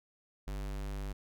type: tone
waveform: square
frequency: 49.5 Hz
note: G1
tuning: 18 cents sharp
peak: -37 dBFS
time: 0.47-1.13 s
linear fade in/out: 10 ms
effects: none